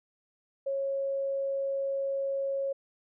sine tone, 548 Hz, C#5, 20 cents flat, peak -28 dBFS, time 0.66-2.73 s, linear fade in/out 10 ms, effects none

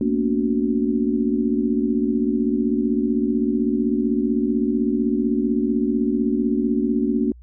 sine tone cluster, 224.4 / 240.2 / 284.5 / 369.5 Hz, A3 / B3 / C#4 / F#4, +34 / -48 / +45 / -2 cents, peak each -22 / -24 / -22 / -26 dBFS, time 0.01-7.32 s, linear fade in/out 2 ms, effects added 60 Hz sine -41 dBFS peak until 7.42 s

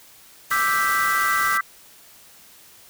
white noise, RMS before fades -30 dBFS, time 0.5-1.58 s, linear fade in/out 10 ms
sine chord, E minor seventh, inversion third, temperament equal, 1174.7 / 1318.5 / 1568 / 1975.5 Hz, D6 / E6 / G6 / B6, 0 / 0 / 0 / 0 cents, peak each -24 dBFS, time 0.51-1.61 s, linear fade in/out 5 ms
effects white hiss -49 dBFS RMS until 2.89 s

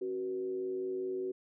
sine tone with frequency modulation, 375.6 Hz, F#4, 26 cents sharp, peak -33 dBFS, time 0.01-1.32 s, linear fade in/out 10 ms, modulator 105 Hz, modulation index 0.47, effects none

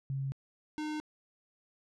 sine / square tone pair in turn, 135.9 / 305.1 Hz, C#3 / D#4, -34 / -34 cents, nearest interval octave + major second, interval 1400 cents, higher second, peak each -32 / -35 dBFS, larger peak first, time 0.1-0.32 / 0.78-1 s, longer neither, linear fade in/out 0 ms, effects low-pass 6000 Hz 12 dB/octave

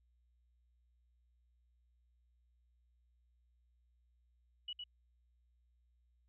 sine tone with echo, 2934 Hz, F#7, 15 cents flat, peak -40 dBFS, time 4.68-4.73 s, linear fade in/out 5 ms, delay 110 ms, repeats 1, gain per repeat -3 dB, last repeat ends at 4.84 s, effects added 60 Hz sine -70 dBFS peak until 6.28 s

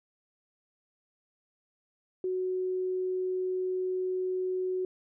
sine tone, 370 Hz, F#4, in tune, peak -28 dBFS, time 2.24-4.85 s, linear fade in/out 2 ms, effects none

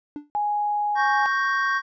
triangle tone with exponential decay, 293.7 Hz, D4, in tune, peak -25 dBFS, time 0.16-0.3 s, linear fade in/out 1 ms, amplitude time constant 30 ms
sine tone, 830.6 Hz, G#5, in tune, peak -21 dBFS, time 0.35-1.26 s, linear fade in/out 0 ms
triangle chord, G diminished, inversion second, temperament equal, 1108.7 / 1568 / 1864.7 Hz, Db6 / G6 / Bb6, 0 / 0 / 0 cents, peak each -22 / -22 / -27 dBFS, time 0.95-1.82 s, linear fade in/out 50 ms
effects resampled to 16000 Hz

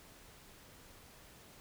silence, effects pink hiss -58 dBFS RMS until 1.6 s

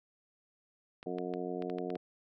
clicks, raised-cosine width 0.3 ms, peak -30 dBFS, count 8, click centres 1.029 / 1.185 / 1.338 / 1.623 / 1.699 / 1.785 / 1.903 / 1.955 s
harmonic tone, 90 Hz, F#2, 47 cents flat, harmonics 2 / 3 / 4 / 5 / 6 / 7 / 8, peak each -44 / -42 / -40 / -40 / -53 / -45 / -45 dBFS, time 1.06-1.97 s, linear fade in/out 5 ms
effects none

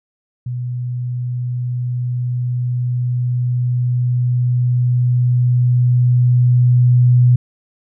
sine tone with level ramp, 123.47 Hz, B2, in tune, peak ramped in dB -20 to -7 dBFS, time 0.46-7.36 s, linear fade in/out 5 ms, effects none

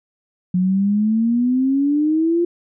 sine exponential sweep, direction up, 179.2 to 349.2 Hz, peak -14 dBFS, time 0.54-2.45 s, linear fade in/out 5 ms, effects none

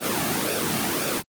pink noise with flanger, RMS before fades -24 dBFS, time 0-1.23 s, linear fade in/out 50 ms, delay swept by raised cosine 0.96 to 2.06 ms, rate 1.9 Hz, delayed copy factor -0.7, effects high-pass 150 Hz 12 dB/octave + Opus 24 kbps

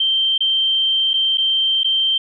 sine tone with dropouts, 3136 Hz, G7, in tune, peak -14 dBFS, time 0-2.18 s, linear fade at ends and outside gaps 5 ms, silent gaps 0.38-0.405 / 1.134-1.139 / 1.374-1.38 / 1.834-1.844 s, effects none

